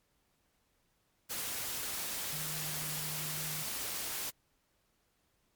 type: tone in noise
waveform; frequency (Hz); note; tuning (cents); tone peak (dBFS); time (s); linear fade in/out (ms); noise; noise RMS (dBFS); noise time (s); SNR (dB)
sine; 153.4; D#3; -24; -44; 2.32-3.64; 20; white; -38; 1.29-4.31; -9
effects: pink hiss -75 dBFS RMS until 5.55 s + MP3 96 kbps